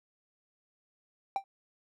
triangle tone with exponential decay, 784 Hz, G5, in tune, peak -22 dBFS, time 1.36-1.44 s, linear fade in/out 1 ms, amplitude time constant 17 ms, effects none

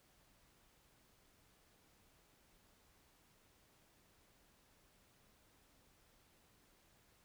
silence, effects pink hiss -71 dBFS RMS until 7.24 s

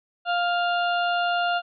harmonic tone, 701 Hz, F5, 6 cents sharp, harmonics 1 / 2 / 4 / 5 / 6, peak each -23 / -26 / -31 / -39 / -41 dBFS, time 0.25-1.62 s, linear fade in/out 50 ms, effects none

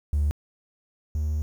triangle tone pair in turn, 73.42 / 76.12 Hz, D2 / D#2, 0 / -37 cents, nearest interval minor second, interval 63 cents, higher second, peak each -17 / -21 dBFS, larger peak first, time 0.13-0.31 / 1.15-1.42 s, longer second, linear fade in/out 0 ms, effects tanh soft clip ceiling -16 dBFS + 9-bit

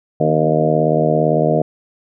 harmonic tone with a mistuned harmonic, 77.78 Hz, D#2, in tune, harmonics 2 / 3 / 4 / 5 / 6 / 7 / 8 / 9, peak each -18 / -23 / -23 / -23 / -19 / -23 / -18 / -22 dBFS, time 0.2-1.62 s, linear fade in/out 5 ms, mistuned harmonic 3, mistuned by +41 cents, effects none

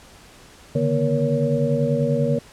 sine tone cluster, 139.8 / 150 / 238.2 / 472 / 561 Hz, C#3 / D3 / A#3 / A#4 / C#5, +15 / +37 / +38 / +22 / +21 cents, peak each -24 dBFS, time 0.75-2.39 s, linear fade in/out 5 ms, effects pink hiss -47 dBFS RMS until 2.52 s + low-pass 10000 Hz 12 dB/octave

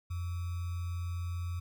sine tone with sample-and-hold, 87.31 Hz, F2, in tune, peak -33 dBFS, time 0.1-1.6 s, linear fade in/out 10 ms, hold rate 1225 Hz, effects none

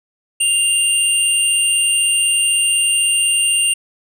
sine tone pair together, 2794 / 8870 Hz, F7 / C#9, 0 / 0 cents, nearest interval octave + minor sixth, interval 2000 cents, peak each -14 / -14 dBFS, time 0.4-3.74 s, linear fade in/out 10 ms, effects tanh soft clip ceiling -8 dBFS

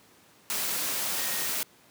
sine tone in noise, 1864.7 Hz, A#6, in tune, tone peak -40 dBFS, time 1.18-1.47 s, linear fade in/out 0 ms, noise white, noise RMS -30 dBFS, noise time 0.5-1.63 s, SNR -13 dB, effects pink hiss -58 dBFS RMS until 1.9 s + high-pass 150 Hz 12 dB/octave

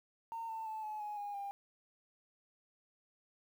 sine tone with pitch steps, 913 / 893.2 / 873.8 / 854.8 / 836.3 / 818.1 / 800.3 Hz, A#5 / A5 / A5 / G#5 / G#5 / G#5 / G5, -36 / +26 / -12 / +50 / +12 / -26 / +36 cents, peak -38 dBFS, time 0.32-1.51 s, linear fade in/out 0 ms, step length 170 ms, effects tanh soft clip ceiling -36 dBFS + 11-bit

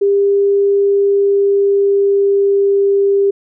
sine tone with pitch glide, 400 to 397.7 Hz, G4 to G4, +35 to +25 cents, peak -9 dBFS, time 0.01-3.31 s, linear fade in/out 10 ms, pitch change -10 cents, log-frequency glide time 0.79-2.9 s, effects none

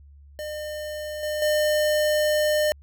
square tone with level steps, 605 Hz, D#5, 49 cents flat, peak -31 / -26 / -20 dBFS, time 0.39-2.72 s, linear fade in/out 0 ms, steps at 1.23 / 1.42 s, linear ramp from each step 2 ms, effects added 71 Hz sine -46 dBFS peak until 2.82 s

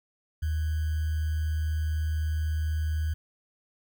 sine tone with sample-and-hold, 78 Hz, D#2, 5 cents sharp, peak -25 dBFS, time 0.42-3.14 s, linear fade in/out 10 ms, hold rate 1575 Hz, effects none

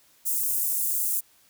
white high-pass noise, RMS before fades -26 dBFS, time 0.25-1.21 s, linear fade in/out 20 ms, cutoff 8100 Hz, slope 24 dB/octave, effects white hiss -60 dBFS RMS until 1.49 s

